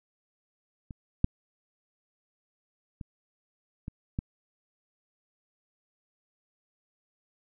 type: clicks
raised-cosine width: 5 ms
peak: -28 / -9 / -26 / -24 / -17 dBFS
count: 5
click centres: 0.908 / 1.244 / 3.012 / 3.881 / 4.189 s
effects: none